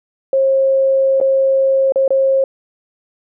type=tone with dropouts; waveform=sine; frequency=537 Hz; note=C5; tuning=45 cents sharp; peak=-10 dBFS; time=0.33-2.44 s; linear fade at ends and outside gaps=2 ms; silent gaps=1.202-1.212 / 1.922-1.958 / 2.079-2.105 s; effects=none